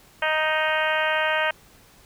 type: harmonic tone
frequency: 311.6 Hz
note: D#4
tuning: 3 cents sharp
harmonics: 2 / 3 / 4 / 5 / 6 / 7 / 8 / 9 / 10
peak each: -26 / -28 / -31 / -26 / -28 / -33 / -31 / -33 / -35 dBFS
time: 0.22-1.51 s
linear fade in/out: 5 ms
effects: pink hiss -53 dBFS RMS until 2.05 s